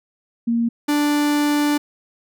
sine / 45% pulse tone pair in turn, 233.1 / 293.7 Hz, A#3 / D4, 0 / 0 cents, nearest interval major third, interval 400 cents, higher second, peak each -16 dBFS, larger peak neither, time 0.47-0.69 / 0.88-1.78 s, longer second, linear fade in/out 10 ms, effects none

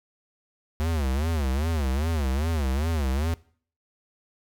square tone with vibrato, 73.5 Hz, D2, 2 cents sharp, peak -24 dBFS, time 0.8-3.34 s, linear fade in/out 0 ms, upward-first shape sine, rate 2.5 Hz, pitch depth 220 cents each way, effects noise-tail reverb RT60 0.5 s tail -21 dB re dry

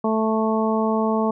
harmonic tone, 220 Hz, A3, in tune, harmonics 1 / 2 / 3 / 4 / 5, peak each -21 / -24 / -26 / -27 / -28 dBFS, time 0.04-1.31 s, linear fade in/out 5 ms, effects none

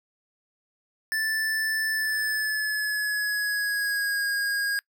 square tone with pitch glide, 1760 to 1632.7 Hz, A6 to G#6, 0 to -30 cents, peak -25 dBFS, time 1.12-4.79 s, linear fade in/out 0 ms, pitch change -130 cents, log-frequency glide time 1.91-4.26 s, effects noise-tail reverb RT60 0.1 s tail -24 dB re dry

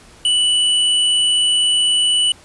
sine tone with hard clipping, 2964 Hz, F#7, 2 cents sharp, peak -14 dBFS, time 0.25-2.32 s, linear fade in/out 2 ms, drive 13 dB, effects pink hiss -45 dBFS RMS until 2.44 s + resampled to 24000 Hz

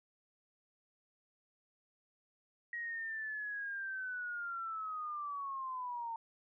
sine linear sweep, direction down, 1900 to 904 Hz, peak -38 dBFS, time 2.73-6.16 s, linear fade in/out 2 ms, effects none

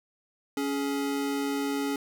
square tone pair together, 279.7 / 420.4 Hz, C#4 / G#4, +16 / +21 cents, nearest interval perfect fifth, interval 705 cents, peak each -29 / -34 dBFS, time 0.57-1.96 s, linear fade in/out 2 ms, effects none

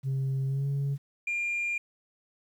sine tone with pitch glide, 134.4 to 139.78 Hz, C3 to C#3, +47 to +15 cents, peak -24 dBFS, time 0.03-0.98 s, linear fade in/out 50 ms, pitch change +68 cents, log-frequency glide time 0.46-0.67 s
sine tone, 2400 Hz, D7, 37 cents sharp, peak -26 dBFS, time 1.27-1.78 s, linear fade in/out 5 ms
effects tanh soft clip ceiling -25 dBFS + 10-bit

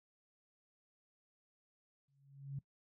sine tone with exponential growth, 138.59 Hz, C#3, in tune, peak -37 dBFS, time 2.08-2.59 s, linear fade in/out 5 ms, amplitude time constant 110 ms, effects noise-tail reverb RT60 0.1 s tail -20 dB re dry

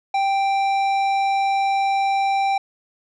sine tone with tanh clipping, 785 Hz, G5, 2 cents sharp, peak -19 dBFS, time 0.14-2.58 s, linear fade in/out 5 ms, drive 12 dB, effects none

